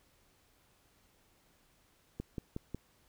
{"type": "click train", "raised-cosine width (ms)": 3, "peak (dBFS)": -25, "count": 4, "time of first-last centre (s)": [2.2, 2.746], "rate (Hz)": 5.49, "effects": ["pink hiss -69 dBFS RMS until 3.08 s"]}